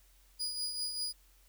35% pulse tone with tremolo, 4909 Hz, D#8, 24 cents flat, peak -31 dBFS, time 0.39-1.13 s, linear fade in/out 20 ms, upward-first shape triangle, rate 5.1 Hz, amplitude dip 55%, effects added 45 Hz sine -62 dBFS peak until 1.48 s + white hiss -67 dBFS RMS until 1.48 s

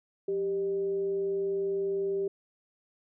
sine tone with frequency modulation, 392.8 Hz, G4, 4 cents sharp, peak -27 dBFS, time 0.28-2.28 s, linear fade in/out 5 ms, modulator 217 Hz, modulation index 0.22, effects none

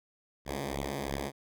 5% pulse beating tone pair, 68.2 / 71.1 Hz, C#2 / C#2, -28 / +45 cents, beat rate 2.9 Hz, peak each -25 dBFS, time 0.45-1.32 s, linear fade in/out 50 ms, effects none

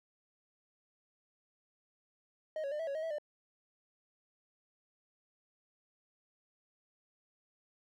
triangle tone with pitch steps, 624 / 555 / 600 / 652 / 556 / 630 / 652 / 597 Hz, D#5 / C#5 / D5 / E5 / C#5 / D#5 / E5 / D5, +5 / +2 / +37 / -19 / +5 / +21 / -19 / +28 cents, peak -33 dBFS, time 2.56-3.184 s, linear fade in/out 2 ms, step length 78 ms, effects none

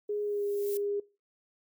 violet noise with exponential growth, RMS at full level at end -39 dBFS, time 0.08-0.77 s, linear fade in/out 1 ms, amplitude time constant 150 ms
sine tone with pitch glide, 415.3 to 406.8 Hz, G#4 to G#4, 0 to -36 cents, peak -29 dBFS, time 0.09-1 s, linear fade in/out 5 ms, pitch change -36 cents, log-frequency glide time 0.23-0.45 s
effects noise-tail reverb RT60 0.3 s tail -21 dB re dry

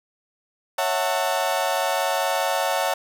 35% pulse chord, F# minor seventh, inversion second, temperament equal with one note detuned, 554.4 / 659.3 / 740 / 895.9 Hz, C#5 / E5 / F#5 / A5, 0 / 0 / 0 / +31 cents, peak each -25 dBFS, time 0.78-2.94 s, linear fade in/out 5 ms, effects none

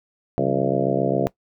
harmonic tone with a mistuned harmonic, 67.4 Hz, C#2, 48 cents flat, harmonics 2 / 3 / 4 / 5 / 6 / 7 / 8 / 9 / 10, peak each -27 / -27 / -27 / -27 / -27 / -27 / -27 / -27 / -27 dBFS, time 0.38-1.27 s, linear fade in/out 0 ms, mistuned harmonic 3, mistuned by -110 cents, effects noise-tail reverb RT60 0.1 s tail -19 dB re dry

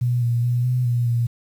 sine tone with pitch steps, 122.2 / 118.8 / 121.8 / 125.4 / 120.5 / 118.5 Hz, B2 / A#2 / B2 / B2 / B2 / A#2, -18 / +33 / -24 / +27 / -42 / +29 cents, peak -17 dBFS, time 0.01-1.27 s, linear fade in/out 10 ms, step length 210 ms, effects 8-bit

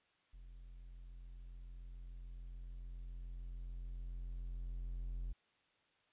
triangle tone with level ramp, 43.47 Hz, F1, 7 cents flat, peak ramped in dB -50 to -37 dBFS, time 0.33-5.33 s, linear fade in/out 10 ms, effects white hiss -75 dBFS RMS until 6.12 s + resampled to 8000 Hz

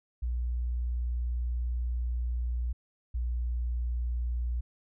sine tone pair in turn, 60.2 / 59.96 Hz, B1 / A#1, -44 / +49 cents, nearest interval unison, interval 7 cents, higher first, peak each -28 dBFS, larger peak neither, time 0.22-2.73 / 3.14-4.61 s, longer first, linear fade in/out 10 ms, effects none

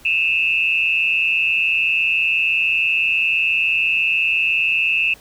sine tone with amplitude modulation, 2634 Hz, E7, 2 cents flat, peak -11 dBFS, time 0.05-5.14 s, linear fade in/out 5 ms, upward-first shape sine, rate 160 Hz, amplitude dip 90%, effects pink hiss -47 dBFS RMS until 5.2 s

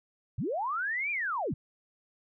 sine linear two-way sweep, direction up then down, 82.41 to 2437 to 82.41 Hz, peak -29 dBFS, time 0.38-1.54 s, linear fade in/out 5 ms, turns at 1.11 s, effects none

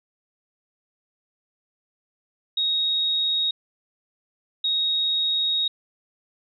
sine tone bursts at uneven times, 3763 Hz, A#7, 16 cents sharp, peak -20 dBFS, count 2, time 2.57-3.51 / 4.64-5.68 s, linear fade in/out 5 ms, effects none

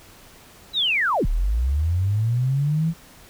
sine linear two-way sweep, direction down then up, 4008 to 32.7 to 168 Hz, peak -18 dBFS, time 0.73-2.94 s, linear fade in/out 50 ms, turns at 1.26 s, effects pink hiss -48 dBFS RMS until 3.29 s

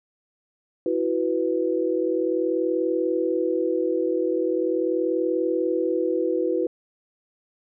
sine chord, E suspended second, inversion none, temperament equal, 329.6 / 370 / 493.9 Hz, E4 / F#4 / B4, 0 / 0 / 0 cents, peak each -25 dBFS, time 0.86-6.67 s, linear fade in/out 2 ms, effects none

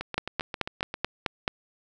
two click trains, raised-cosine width 0.3 ms, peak -9 / -16 dBFS, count 7 / 8, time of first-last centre 0.18-1.479 / 0.01-0.941 s, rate 4.62 / 7.52 Hz, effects none

